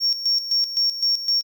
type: tone with tremolo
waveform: triangle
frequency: 5510 Hz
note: F8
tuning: 24 cents flat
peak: -14 dBFS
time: 0-1.43 s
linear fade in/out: 50 ms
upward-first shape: square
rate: 3.9 Hz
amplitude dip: 75%
effects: tanh soft clip ceiling -13 dBFS